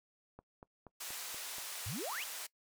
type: click train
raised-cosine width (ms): 1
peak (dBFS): -37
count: 6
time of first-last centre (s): 0.39-1.583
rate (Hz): 4.19
type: band-pass noise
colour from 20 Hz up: white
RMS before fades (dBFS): -44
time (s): 1-2.47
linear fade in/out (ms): 10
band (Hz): 620 to 13000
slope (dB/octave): 12
type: exponential sweep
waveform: sine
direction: up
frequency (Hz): 86.4 to 3300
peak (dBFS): -39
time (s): 1.86-2.24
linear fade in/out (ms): 5
effects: noise-tail reverb RT60 0.1 s tail -21 dB re dry